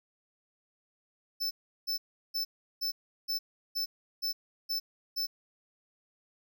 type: tone bursts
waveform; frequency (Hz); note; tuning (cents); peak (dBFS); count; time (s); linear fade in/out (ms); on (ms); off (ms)
square; 5280; E8; +2; -30; 9; 1.4-5.27; 20; 110; 360
effects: none